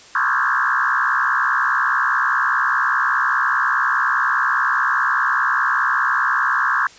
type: tone with frequency modulation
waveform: sine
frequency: 1357 Hz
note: E6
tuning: 50 cents sharp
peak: -15 dBFS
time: 0.15-6.87 s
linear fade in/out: 2 ms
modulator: 64.9 Hz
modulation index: 5.3
effects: white hiss -44 dBFS RMS until 6.98 s + resampled to 16000 Hz